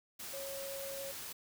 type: tone in noise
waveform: sine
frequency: 549 Hz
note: C#5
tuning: 17 cents flat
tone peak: -42 dBFS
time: 0.33-1.12 s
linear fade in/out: 10 ms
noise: white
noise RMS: -45 dBFS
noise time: 0.19-1.33 s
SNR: 0 dB
effects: none